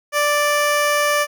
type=tone; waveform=15% pulse; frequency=587.3 Hz; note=D5; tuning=in tune; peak=-9 dBFS; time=0.12-1.27 s; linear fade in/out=50 ms; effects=none